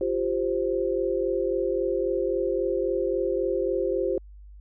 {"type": "chord", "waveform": "sine", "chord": "F suspended second", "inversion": "none", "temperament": "just", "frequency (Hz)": [349.2, 392.9, 523.8], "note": ["F4", "G4", "C5"], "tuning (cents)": [0, 4, 2], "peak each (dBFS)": [-28, -27, -27], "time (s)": [0.01, 4.18], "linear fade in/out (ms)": 2, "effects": ["added 50 Hz sine -43 dBFS peak until 4.6 s"]}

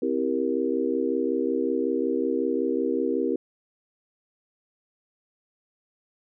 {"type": "chord", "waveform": "sine", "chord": "C dominant seventh", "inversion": "none", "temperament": "just", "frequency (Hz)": [261.6, 327, 392.4, 470.9], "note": ["C4", "E4", "G4", "Bb4"], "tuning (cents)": [0, -14, 2, 18], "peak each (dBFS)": -28, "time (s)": [0.02, 3.36], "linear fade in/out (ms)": 5, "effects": []}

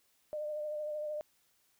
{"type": "tone with vibrato", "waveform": "sine", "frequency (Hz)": 603, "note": "D5", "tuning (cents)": 46, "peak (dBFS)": -35, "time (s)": [0.33, 1.21], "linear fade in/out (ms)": 0, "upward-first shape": "triangle", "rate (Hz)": 13, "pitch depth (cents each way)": 31, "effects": ["white hiss -72 dBFS RMS until 1.79 s"]}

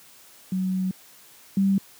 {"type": "tone pair in turn", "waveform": "sine", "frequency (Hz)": [186.9, 195.13], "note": ["F#3", "G3"], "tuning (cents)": [18, -8], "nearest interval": "minor second", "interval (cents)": 74, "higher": "second", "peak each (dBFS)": [-22, -17], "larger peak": "second", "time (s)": [[0.52, 0.91], [1.57, 1.78]], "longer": "first", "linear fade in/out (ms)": 2, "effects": ["white hiss -51 dBFS RMS until 1.99 s", "high-pass 100 Hz 12 dB/octave"]}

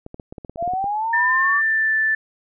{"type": "clicks", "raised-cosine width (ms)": 2, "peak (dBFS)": -21, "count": 12, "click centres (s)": [0.064, 0.144, 0.198, 0.325, 0.382, 0.448, 0.496, 0.559, 0.626, 0.677, 0.736, 0.842]}
{"type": "linear sweep", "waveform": "sine", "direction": "up", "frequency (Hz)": [659.3, 1169], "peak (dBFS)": -20, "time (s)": [0.57, 1.62], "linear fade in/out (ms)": 50}
{"type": "tone with pitch glide", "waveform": "sine", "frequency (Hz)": [1791, 1760.2], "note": ["A6", "A6"], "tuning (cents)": [30, 0], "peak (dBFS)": -16, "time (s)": [1.13, 2.15], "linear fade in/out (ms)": 5, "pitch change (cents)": -30, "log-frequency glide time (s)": [1.41, 1.96]}
{"effects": []}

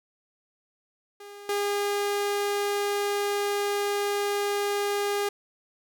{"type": "tone with level steps", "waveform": "sawtooth", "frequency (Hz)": 406.8, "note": "G#4", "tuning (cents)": -36, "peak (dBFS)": [-38, -21], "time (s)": [1.2, 5.29], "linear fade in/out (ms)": 5, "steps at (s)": 1.49, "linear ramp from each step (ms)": 2, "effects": []}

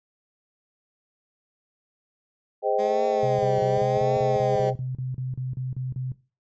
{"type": "chord", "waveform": "sine", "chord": "Ab major seventh", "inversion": "none", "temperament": "just", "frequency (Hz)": [415.3, 519.1, 623, 778.7], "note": ["Ab4", "C5", "Eb5", "G5"], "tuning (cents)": [0, -14, 2, -12], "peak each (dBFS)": -26, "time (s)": [2.62, 4.74], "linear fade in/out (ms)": 50}
{"type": "tone with vibrato", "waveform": "15% pulse", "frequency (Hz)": 207.7, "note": "G#3", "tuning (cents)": 0, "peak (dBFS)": -27, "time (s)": [2.78, 4.71], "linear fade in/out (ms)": 20, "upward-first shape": "triangle", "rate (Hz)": 0.9, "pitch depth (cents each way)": 160}
{"type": "tone bursts", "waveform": "sine", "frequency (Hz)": 128.9, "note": "C3", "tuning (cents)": -26, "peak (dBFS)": -27, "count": 15, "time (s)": [3.23, 6.12], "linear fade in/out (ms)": 2, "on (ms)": 160, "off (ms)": 35}
{"effects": ["noise-tail reverb RT60 0.3 s tail -17 dB re dry", "resampled to 16000 Hz"]}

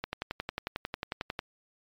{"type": "click train", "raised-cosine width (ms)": 0.3, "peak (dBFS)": -16, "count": 16, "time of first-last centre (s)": [0.04, 1.391], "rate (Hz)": 11.1, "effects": ["MP3 96 kbps"]}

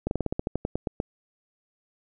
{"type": "slowing click train", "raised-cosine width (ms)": 2, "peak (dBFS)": -13, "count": 13, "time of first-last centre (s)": [0.07, 1.001], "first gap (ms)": 41, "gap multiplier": 1.11, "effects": []}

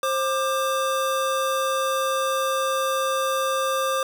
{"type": "tone pair together", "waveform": "square", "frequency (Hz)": [530, 1189.8], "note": ["C5", "D6"], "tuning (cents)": [22, 22], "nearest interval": "octave + major second", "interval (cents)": 1400, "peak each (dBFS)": -25, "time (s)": [0.03, 4.03], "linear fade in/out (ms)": 2, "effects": []}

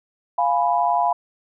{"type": "chord", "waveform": "sine", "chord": "F diminished", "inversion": "none", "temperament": "equal", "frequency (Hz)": [698.5, 830.6, 987.8], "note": ["F5", "Ab5", "Cb6"], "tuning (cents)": [0, 0, 0], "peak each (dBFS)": [-20, -22, -21], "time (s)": [0.38, 1.13], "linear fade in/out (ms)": 5, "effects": []}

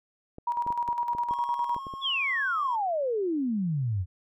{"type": "clicks", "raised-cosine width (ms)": 2, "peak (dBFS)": -28, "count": 9, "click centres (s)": [0.384, 0.665, 0.704, 0.888, 1.15, 1.31, 1.764, 1.868, 1.938]}
{"type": "tone with tremolo", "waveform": "sine", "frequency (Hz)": 956, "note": "A#5", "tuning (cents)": 43, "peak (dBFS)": -24, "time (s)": [0.47, 1.79], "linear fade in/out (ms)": 5, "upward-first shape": "square", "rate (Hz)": 9.8, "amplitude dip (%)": 55}
{"type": "tone with vibrato", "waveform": "triangle", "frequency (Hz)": 1087, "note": "C#6", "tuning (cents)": -34, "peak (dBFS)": -34, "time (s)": [1.3, 2.76], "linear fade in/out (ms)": 10, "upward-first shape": "triangle", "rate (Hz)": 1.2, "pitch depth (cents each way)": 11}
{"type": "exponential sweep", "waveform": "sine", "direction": "down", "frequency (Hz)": [3520, 85.3], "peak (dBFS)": -25, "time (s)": [2.01, 4.06], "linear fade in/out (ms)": 50}
{"effects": []}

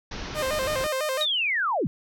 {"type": "low-pass noise", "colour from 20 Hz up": "pink", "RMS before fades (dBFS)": -35, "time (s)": [0.11, 0.87], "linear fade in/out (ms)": 5, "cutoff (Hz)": 6200, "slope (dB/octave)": 96}
{"type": "tone with vibrato", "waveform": "sawtooth", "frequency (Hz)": 566, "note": "C#5", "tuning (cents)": 36, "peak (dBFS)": -21, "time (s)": [0.34, 1.26], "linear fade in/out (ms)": 50, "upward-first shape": "square", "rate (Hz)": 6, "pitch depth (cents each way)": 130}
{"type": "linear sweep", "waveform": "sine", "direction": "down", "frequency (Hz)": [3852, 113.2], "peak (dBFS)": -22, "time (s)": [1.21, 1.87], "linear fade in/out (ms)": 0}
{"effects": []}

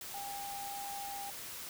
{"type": "tone in noise", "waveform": "sine", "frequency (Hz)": 801, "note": "G5", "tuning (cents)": 37, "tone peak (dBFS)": -41, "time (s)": [0.14, 1.3], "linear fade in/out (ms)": 2, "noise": "white", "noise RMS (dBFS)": -45, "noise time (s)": [0.01, 1.69], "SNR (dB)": 1, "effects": []}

